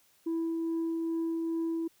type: tone with tremolo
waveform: sine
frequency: 329.4 Hz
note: E4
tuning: 1 cent flat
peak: -26 dBFS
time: 0.26-1.88 s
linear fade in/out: 10 ms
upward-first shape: triangle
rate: 2.4 Hz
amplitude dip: 25%
effects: tanh soft clip ceiling -27 dBFS + white hiss -66 dBFS RMS until 2 s